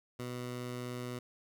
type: tone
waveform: 15% pulse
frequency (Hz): 123.47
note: B2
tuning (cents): 0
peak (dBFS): -32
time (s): 0.19-1.19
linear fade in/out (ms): 5
effects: none